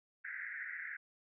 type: band-pass noise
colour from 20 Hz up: white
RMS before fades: -44 dBFS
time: 0.24-0.97 s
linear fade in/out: 10 ms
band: 1500 to 2100 Hz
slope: 96 dB/octave
effects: none